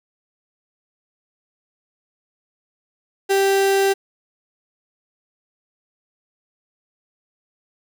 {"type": "tone", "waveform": "35% pulse", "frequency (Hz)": 391.4, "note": "G4", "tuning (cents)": -3, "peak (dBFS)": -13, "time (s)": [3.29, 3.94], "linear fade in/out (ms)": 20, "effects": []}